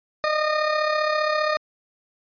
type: tone with amplitude modulation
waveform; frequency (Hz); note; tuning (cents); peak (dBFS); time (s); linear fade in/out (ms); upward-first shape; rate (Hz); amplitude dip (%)
20% pulse; 612; D#5; -29; -13; 0.24-1.57; 0; sine; 35.1; 50
effects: resampled to 11025 Hz